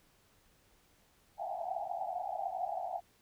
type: band-pass noise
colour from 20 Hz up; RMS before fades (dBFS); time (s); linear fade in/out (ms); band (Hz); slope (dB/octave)
white; -38; 1.37-3.01; 50; 670 to 800; 96
effects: pink hiss -68 dBFS RMS until 3.21 s